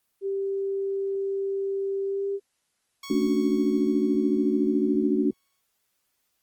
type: tone with pitch glide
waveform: sine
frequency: 392 to 397 Hz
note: G4 to G4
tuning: 0 to +22 cents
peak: -25 dBFS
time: 0.21-2.4 s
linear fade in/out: 50 ms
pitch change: +22 cents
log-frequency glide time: 2.05-2.29 s
type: tone with exponential decay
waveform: 10% pulse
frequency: 1109 Hz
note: C#6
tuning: in tune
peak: -29 dBFS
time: 3.03-5.61 s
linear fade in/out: 5 ms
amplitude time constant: 560 ms
type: chord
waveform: sine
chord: D major seventh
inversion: second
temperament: equal with one note detuned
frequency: 220 / 279.9 / 293.7 / 370 Hz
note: A3 / C#4 / D4 / F#4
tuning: 0 / +17 / 0 / 0 cents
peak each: -26 dBFS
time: 3.1-5.31 s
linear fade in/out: 5 ms
effects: white hiss -74 dBFS RMS until 6.42 s + Opus 24 kbps